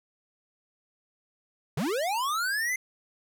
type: linear sweep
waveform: square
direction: up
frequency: 118.4 to 2093 Hz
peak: -27 dBFS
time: 1.77-2.76 s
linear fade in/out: 5 ms
effects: none